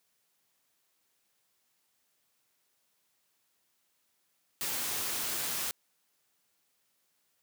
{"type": "noise", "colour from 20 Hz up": "white", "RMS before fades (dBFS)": -34, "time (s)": [4.61, 5.71], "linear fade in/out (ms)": 0, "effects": ["white hiss -75 dBFS RMS until 7.42 s", "high-pass 100 Hz 12 dB/octave"]}